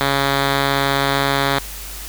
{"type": "tone with low-pass filter", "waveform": "5% pulse", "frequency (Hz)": 138.59, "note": "C#3", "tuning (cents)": 0, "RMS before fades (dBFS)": -18, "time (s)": [0.01, 1.59], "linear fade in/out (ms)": 0, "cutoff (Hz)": 3400, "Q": 2.3, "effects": ["added 50 Hz sine -33 dBFS peak until 2.08 s", "white hiss -33 dBFS RMS until 2.08 s"]}